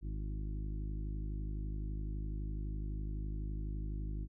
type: harmonic tone with a mistuned harmonic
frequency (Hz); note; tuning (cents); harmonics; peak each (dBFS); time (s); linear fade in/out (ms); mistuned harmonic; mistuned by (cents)
51.91; G#1; 0; 1 / 2 / 3 / 4 / 5 / 6 / 7; -37 / -46 / -47 / -54 / -54 / -53 / -59; 0.01-4.28; 50; 7; -22
effects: none